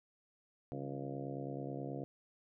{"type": "harmonic tone with a mistuned harmonic", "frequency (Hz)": 69.3, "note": "C#2", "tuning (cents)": 0, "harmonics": [2, 3, 4, 5, 6, 7, 8, 9, 10], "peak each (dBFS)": [-44, -52, -45, -48, -52, -48, -51, -54, -51], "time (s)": [0.72, 2.04], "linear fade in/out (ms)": 0, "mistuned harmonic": 3, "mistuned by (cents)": -91, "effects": []}